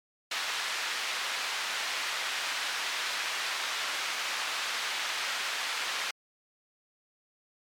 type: band-pass noise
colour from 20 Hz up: pink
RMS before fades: -33 dBFS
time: 0.31-6.11 s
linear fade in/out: 5 ms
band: 1300 to 4900 Hz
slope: 12 dB/octave
effects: MP3 96 kbps